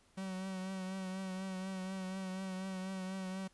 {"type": "tone with vibrato", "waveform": "45% pulse", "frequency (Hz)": 188.7, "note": "F#3", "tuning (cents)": 34, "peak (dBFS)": -39, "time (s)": [0.17, 3.48], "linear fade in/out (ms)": 10, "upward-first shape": "triangle", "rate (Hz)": 4.1, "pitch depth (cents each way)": 37, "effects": ["pink hiss -69 dBFS RMS until 3.53 s", "resampled to 24000 Hz"]}